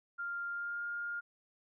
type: tone with pitch glide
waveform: sine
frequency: 1396.9 to 1412.3 Hz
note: F6 to F6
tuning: 0 to +19 cents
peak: -36 dBFS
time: 0.18-1.21 s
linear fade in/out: 20 ms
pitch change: +19 cents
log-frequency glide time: 0.48-0.84 s
effects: none